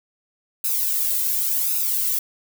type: noise with flanger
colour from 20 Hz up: violet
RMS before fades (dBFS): -22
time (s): 0.64-2.19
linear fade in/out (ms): 5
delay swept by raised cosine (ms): 0.77 to 1.97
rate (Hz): 0.9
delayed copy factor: +1
effects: none